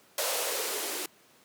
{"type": "noise with band-pass filter sweep", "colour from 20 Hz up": "violet", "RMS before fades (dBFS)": -32, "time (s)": [0.18, 1.06], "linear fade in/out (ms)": 2, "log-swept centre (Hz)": [590, 330], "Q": 4.9, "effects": ["pink hiss -60 dBFS RMS until 1.44 s", "high-pass 200 Hz 12 dB/octave"]}